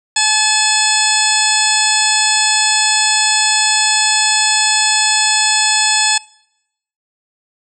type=harmonic tone with a mistuned harmonic; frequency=860 Hz; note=A5; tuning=40 cents flat; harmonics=1 / 2 / 3 / 4 / 5 / 6 / 8 / 9 / 10; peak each=-20 / -20 / -20 / -20 / -20 / -20 / -20 / -20 / -20 dBFS; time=0.16-6.18 s; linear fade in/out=5 ms; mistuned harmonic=10; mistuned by=-22 cents; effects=noise-tail reverb RT60 0.8 s tail -23 dB re dry